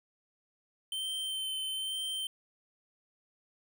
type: tone with vibrato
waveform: square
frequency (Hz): 3099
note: G7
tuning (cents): -21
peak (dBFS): -34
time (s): 0.92-2.27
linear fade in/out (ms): 2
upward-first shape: sine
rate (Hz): 1.1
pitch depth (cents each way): 15
effects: none